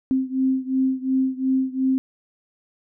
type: beating tone pair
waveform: sine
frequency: 261.6 / 264.4 Hz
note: C4 / C4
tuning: 0 / +18 cents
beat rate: 2.8 Hz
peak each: -21 / -23 dBFS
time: 0.11-1.98 s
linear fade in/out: 0 ms
effects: none